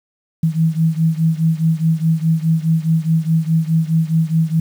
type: beating tone pair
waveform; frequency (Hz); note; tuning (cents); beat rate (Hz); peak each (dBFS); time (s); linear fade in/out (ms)
sine; 160 / 164.8; D#3 / E3; +49 / 0; 4.8; -15 / -17; 0.43-4.6; 5
effects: 7-bit